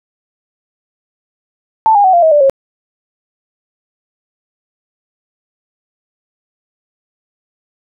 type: tone with pitch steps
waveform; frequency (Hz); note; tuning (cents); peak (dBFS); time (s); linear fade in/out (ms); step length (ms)
sine; 882 / 813.5 / 750.3 / 692 / 638.2 / 588.7 / 542.9; A5 / G#5 / F#5 / F5 / D#5 / D5 / C#5; +4 / -36 / +24 / -16 / +44 / +4 / -36; -5; 1.86-2.497; 0; 91
effects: none